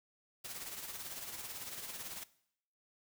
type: noise with tremolo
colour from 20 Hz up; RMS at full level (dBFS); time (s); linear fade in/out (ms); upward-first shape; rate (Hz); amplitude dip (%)
white; -43; 0.44-2.24; 10; sine; 18; 50
effects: noise-tail reverb RT60 0.7 s tail -19 dB re dry